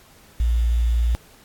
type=tone with quantisation; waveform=sine; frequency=58.27 Hz; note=A#1; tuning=in tune; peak=-16 dBFS; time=0.4-1.15 s; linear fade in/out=0 ms; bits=7; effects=pink hiss -51 dBFS RMS until 1.44 s + AAC 64 kbps